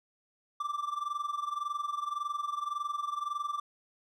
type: tone with amplitude modulation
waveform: triangle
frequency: 1174.7 Hz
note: D6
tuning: in tune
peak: -27 dBFS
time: 0.6-3.6 s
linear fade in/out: 5 ms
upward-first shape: sine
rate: 21.8 Hz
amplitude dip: 80%
effects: none

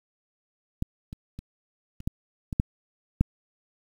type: clicks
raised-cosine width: 5 ms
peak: -14 / -25 / -25 / -28 / -14 / -18 / -9 / -7 dBFS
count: 8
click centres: 0.824 / 1.129 / 1.39 / 2.004 / 2.075 / 2.528 / 2.599 / 3.21 s
effects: 8-bit

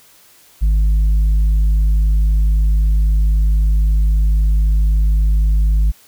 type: tone with tanh clipping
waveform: triangle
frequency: 51.91 Hz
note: G#1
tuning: in tune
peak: -11 dBFS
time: 0.61-5.92 s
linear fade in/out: 20 ms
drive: 8 dB
effects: white hiss -48 dBFS RMS until 6.07 s

